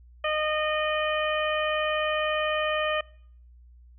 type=harmonic tone with a mistuned harmonic; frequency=614 Hz; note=D#5; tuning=23 cents flat; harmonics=1 / 2 / 3 / 4 / 5; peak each=-27 / -30 / -32 / -33 / -34 dBFS; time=0.24-3.01 s; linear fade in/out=5 ms; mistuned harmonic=5; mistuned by=-16 cents; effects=noise-tail reverb RT60 0.6 s tail -24 dB re dry + added 60 Hz sine -49 dBFS peak until 3.98 s